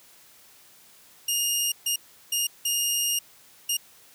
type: tone bursts at uneven times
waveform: 15% pulse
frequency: 2835 Hz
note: F7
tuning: 25 cents sharp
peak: -16 dBFS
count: 5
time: 1.28-1.72 / 1.86-1.96 / 2.32-2.47 / 2.65-3.19 / 3.69-3.77 s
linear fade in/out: 5 ms
effects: white hiss -54 dBFS RMS until 4.14 s + high-pass 60 Hz 12 dB/octave